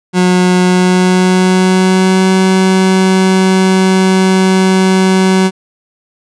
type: tone with pitch glide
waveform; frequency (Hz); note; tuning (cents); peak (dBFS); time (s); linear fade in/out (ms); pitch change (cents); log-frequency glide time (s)
30% pulse; 181.5 to 188.44; F#3 to F#3; -33 to +32; -4; 0.13-5.51; 50; +65; 0.63-2.3
effects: resampled to 22050 Hz